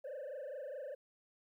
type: tone with frequency modulation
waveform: sine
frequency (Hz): 554.4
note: C#5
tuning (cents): 0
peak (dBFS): -39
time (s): 0.04-0.95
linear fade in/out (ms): 10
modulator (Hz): 24.8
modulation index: 2.1
effects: tanh soft clip ceiling -41 dBFS + 13-bit